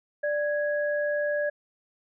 sine tone pair together, 589.4 / 1661.2 Hz, D5 / G#6, +6 / 0 cents, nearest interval octave + tritone, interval 1794 cents, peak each -25 / -31 dBFS, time 0.23-1.5 s, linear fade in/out 10 ms, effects none

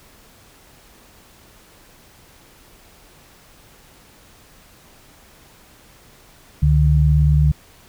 sine tone pair together, 70.09 / 148.6 Hz, C#2 / D3, +20 / +21 cents, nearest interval octave + minor second, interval 1301 cents, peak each -14 dBFS, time 6.62-7.52 s, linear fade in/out 10 ms, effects pink hiss -49 dBFS RMS until 7.88 s

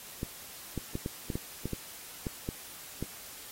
clicks, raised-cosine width 3 ms, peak -20 dBFS, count 11, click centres 0.231 / 0.777 / 0.954 / 1.061 / 1.302 / 1.355 / 1.656 / 1.733 / 2.268 / 2.489 / 3.026 s, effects white hiss -47 dBFS RMS until 3.51 s + AAC 48 kbps

